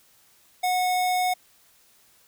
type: tone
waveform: square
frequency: 731 Hz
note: F#5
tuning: 21 cents flat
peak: -22 dBFS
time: 0.63-1.34 s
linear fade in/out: 10 ms
effects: white hiss -59 dBFS RMS until 2.27 s